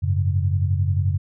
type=chord; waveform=sine; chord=F# suspended second; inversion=none; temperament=equal; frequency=92.5 / 103.83 / 138.59 Hz; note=F#2 / G#2 / C#3; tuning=0 / 0 / 0 cents; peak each=-19 / -25 / -25 dBFS; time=0.02-1.18 s; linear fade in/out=20 ms; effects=none